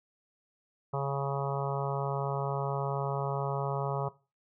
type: harmonic tone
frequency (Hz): 138.8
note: C#3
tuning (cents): +3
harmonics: 1 / 3 / 4 / 5 / 6 / 7 / 8 / 9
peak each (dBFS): -32 / -37 / -38 / -39 / -40 / -40 / -41 / -42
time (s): 0.93-4.09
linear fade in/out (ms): 10
effects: noise-tail reverb RT60 0.3 s tail -18 dB re dry